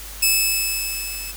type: tone with level ramp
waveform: 10% pulse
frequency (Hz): 2605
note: E7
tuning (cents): -21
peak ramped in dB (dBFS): -5 to -22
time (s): 0.22-1.32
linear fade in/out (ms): 10
effects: added 50 Hz sine -37 dBFS peak until 1.36 s + white hiss -37 dBFS RMS until 1.36 s